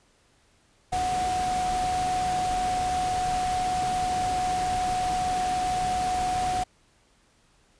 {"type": "tone in noise", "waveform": "sine", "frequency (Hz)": 735, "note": "F#5", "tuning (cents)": -12, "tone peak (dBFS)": -24, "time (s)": [0.92, 6.64], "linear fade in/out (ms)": 10, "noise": "pink", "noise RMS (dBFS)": -34, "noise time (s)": [0.92, 6.64], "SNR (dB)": 7, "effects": ["pink hiss -63 dBFS RMS until 7.79 s", "resampled to 22050 Hz"]}